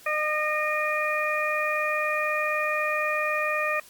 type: harmonic tone with a mistuned harmonic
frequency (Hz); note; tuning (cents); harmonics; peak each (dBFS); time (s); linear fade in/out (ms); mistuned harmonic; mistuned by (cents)
608; D#5; -40; 1 / 2 / 3 / 4; -29 / -29 / -29 / -29; 0.06-3.8; 5; 3; +25
effects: white hiss -51 dBFS RMS until 3.89 s + Opus 48 kbps